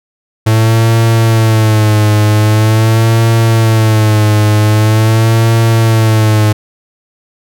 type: tone with vibrato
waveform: 45% pulse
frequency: 109.9 Hz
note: A2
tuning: 2 cents flat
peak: -6 dBFS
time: 0.46-6.53 s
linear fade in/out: 10 ms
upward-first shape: sine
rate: 0.44 Hz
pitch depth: 64 cents each way
effects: none